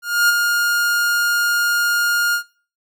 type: tone with ADSR envelope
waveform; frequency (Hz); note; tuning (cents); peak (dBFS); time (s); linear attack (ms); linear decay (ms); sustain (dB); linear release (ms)
45% pulse; 1417; F6; +25; -11; 0.02-2.43; 270; 20; -5; 91
effects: noise-tail reverb RT60 0.4 s tail -21 dB re dry